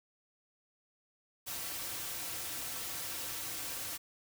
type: noise with comb filter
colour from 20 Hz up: white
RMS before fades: -40 dBFS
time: 1.46-3.98 s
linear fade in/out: 20 ms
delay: 4.8 ms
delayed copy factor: -0.55
effects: none